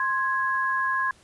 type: tone pair together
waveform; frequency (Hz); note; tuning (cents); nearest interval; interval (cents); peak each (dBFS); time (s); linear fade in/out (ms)
sine; 1052.2 / 1661.2; C6 / G#6; +9 / 0; minor sixth; 791; -25; 0-1.11; 2
effects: pink hiss -56 dBFS RMS until 1.23 s + resampled to 24000 Hz